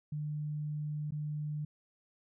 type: tone with dropouts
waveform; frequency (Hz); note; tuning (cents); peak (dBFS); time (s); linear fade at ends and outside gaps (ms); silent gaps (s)
sine; 150; D3; +37; -34; 0.12-1.65; 5; 1.108-1.12
effects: none